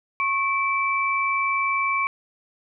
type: tone pair together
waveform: sine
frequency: 1095 / 2320 Hz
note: C#6 / D7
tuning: -22 / -22 cents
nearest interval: octave + minor second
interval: 1300 cents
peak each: -23 dBFS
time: 0.2-2.07 s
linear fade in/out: 0 ms
effects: none